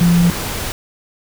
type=tone in noise; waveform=sine; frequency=172.7 Hz; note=F3; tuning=19 cents flat; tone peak=-9 dBFS; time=0.01-0.3 s; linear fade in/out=0 ms; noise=pink; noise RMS=-23 dBFS; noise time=0-0.72 s; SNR=+11 dB; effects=none